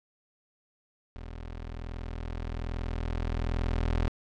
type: tone with level ramp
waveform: 25% pulse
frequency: 41.2 Hz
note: E1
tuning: in tune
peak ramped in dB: -36 to -21 dBFS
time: 1.16-4.08 s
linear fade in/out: 0 ms
effects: low-pass 4000 Hz 12 dB/octave